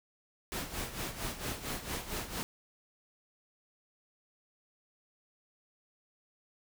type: noise with tremolo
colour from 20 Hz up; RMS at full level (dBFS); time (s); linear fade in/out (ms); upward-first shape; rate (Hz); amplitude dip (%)
pink; -36; 0.52-2.43; 0; sine; 4.4; 70
effects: none